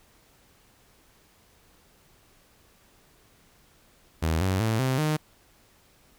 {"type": "tone with pitch steps", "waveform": "sawtooth", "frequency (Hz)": [80.4, 94.51, 111.11, 130.61, 153.54], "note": ["E2", "F#2", "A2", "C3", "D#3"], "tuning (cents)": [-43, 37, 17, -3, -23], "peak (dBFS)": -19, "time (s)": [4.22, 5.17], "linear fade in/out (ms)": 10, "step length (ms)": 190, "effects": ["pink hiss -60 dBFS RMS until 6.18 s"]}